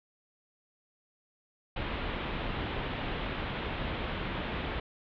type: low-pass noise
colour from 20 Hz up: pink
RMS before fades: -35 dBFS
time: 1.76-4.8 s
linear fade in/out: 5 ms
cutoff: 3600 Hz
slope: 48 dB/octave
effects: none